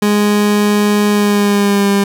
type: tone with pitch glide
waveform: 30% pulse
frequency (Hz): 207.3 to 199.89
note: G#3 to G3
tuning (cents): -3 to +34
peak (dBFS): -7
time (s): 0.02-2.04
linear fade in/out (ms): 5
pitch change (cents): -63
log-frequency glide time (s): 1.1-1.89
effects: none